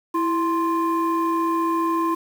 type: tone pair together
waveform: sine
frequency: 330.8 / 1046.5 Hz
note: E4 / C6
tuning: +6 / 0 cents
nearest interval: octave + minor sixth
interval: 1994 cents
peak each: -20 dBFS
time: 0.14-2.15 s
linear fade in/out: 10 ms
effects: tanh soft clip ceiling -15 dBFS + 7-bit